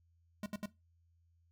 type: tone bursts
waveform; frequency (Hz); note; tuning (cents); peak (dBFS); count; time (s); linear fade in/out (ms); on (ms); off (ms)
square; 207.7; G#3; 0; -38; 3; 0.43-0.658; 2; 30; 69
effects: noise-tail reverb RT60 0.2 s tail -17 dB re dry + added 84 Hz sine -68 dBFS peak until 1.51 s